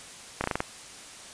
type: slowing click train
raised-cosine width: 0.5 ms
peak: -11 dBFS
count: 6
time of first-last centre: 0.41-0.604 s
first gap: 30 ms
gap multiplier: 1.13
effects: white hiss -45 dBFS RMS until 1.33 s + resampled to 22050 Hz